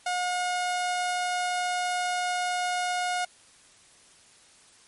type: tone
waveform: sawtooth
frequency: 720 Hz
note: F#5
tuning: 47 cents flat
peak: -22 dBFS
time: 0.06-3.25 s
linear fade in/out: 5 ms
effects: white hiss -56 dBFS RMS until 4.87 s + MP3 48 kbps